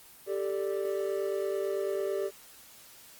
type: chord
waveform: triangle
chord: G suspended second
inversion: none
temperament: just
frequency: 392 / 441 / 588 Hz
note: G4 / A4 / D5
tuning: 0 / +4 / +2 cents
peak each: -29 / -34 / -33 dBFS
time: 0.26-2.31 s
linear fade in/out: 50 ms
effects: white hiss -53 dBFS RMS until 3.19 s + Opus 24 kbps